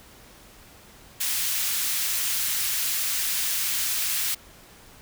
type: high-pass noise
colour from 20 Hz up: white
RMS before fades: -26 dBFS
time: 1.2-4.35 s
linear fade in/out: 10 ms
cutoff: 1700 Hz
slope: 12 dB/octave
effects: pink hiss -50 dBFS RMS until 5.01 s